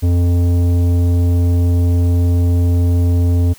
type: tone with tanh clipping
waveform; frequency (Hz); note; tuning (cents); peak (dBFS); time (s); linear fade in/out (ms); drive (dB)
triangle; 87.31; F2; 0; -12; 0.02-3.54; 20; 16
effects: white hiss -43 dBFS RMS until 3.58 s